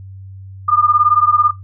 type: beating tone pair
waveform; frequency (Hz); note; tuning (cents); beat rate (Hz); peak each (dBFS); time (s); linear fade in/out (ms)
sine; 1200 / 1218; D6 / D#6; +37 / -37; 18; -13; 0.68-1.51; 10
effects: noise-tail reverb RT60 0.2 s tail -18 dB re dry + added 96 Hz sine -31 dBFS peak until 1.63 s